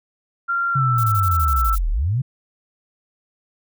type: tone with pitch glide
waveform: sine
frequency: 1383 to 1327.4 Hz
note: F6 to E6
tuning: -17 to +12 cents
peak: -18 dBFS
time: 0.48-1.76 s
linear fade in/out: 20 ms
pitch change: -71 cents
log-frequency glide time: 0.73-0.81 s
type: linear two-way sweep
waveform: sine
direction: down then up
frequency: 138.59 to 35 to 138.59 Hz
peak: -17 dBFS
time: 0.75-2.22 s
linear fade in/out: 10 ms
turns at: 1.91 s
type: noise bursts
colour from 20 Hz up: violet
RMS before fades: -31 dBFS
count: 10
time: 0.98-1.782 s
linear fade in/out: 2 ms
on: 55 ms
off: 28 ms
effects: none